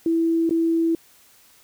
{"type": "tone with dropouts", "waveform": "sine", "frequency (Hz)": 330, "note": "E4", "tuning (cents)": 2, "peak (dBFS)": -17, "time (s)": [0.06, 0.95], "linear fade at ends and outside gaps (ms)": 2, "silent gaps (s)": [0.494, 0.508], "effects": ["white hiss -54 dBFS RMS until 1.63 s"]}